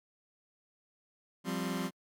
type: chord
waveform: sawtooth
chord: F suspended second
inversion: none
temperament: just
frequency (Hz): 174.61 / 196.44 / 261.9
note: F3 / G3 / C4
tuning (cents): 0 / +4 / +2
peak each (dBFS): -33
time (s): 1.44-1.91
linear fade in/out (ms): 50
effects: AAC 64 kbps